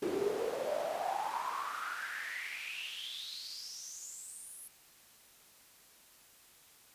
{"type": "noise with high-pass filter sweep", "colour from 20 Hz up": "brown", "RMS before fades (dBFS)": -39, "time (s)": [0.02, 4.68], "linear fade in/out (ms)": 5, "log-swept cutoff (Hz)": [340, 11000], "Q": 8.6, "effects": ["white hiss -61 dBFS RMS until 6.94 s", "resampled to 32000 Hz"]}